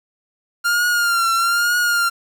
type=tone with vibrato; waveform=45% pulse; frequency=1396.9 Hz; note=F6; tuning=in tune; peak=-15 dBFS; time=0.64-2.1 s; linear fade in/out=20 ms; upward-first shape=triangle; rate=1.1 Hz; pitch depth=65 cents each way; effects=8-bit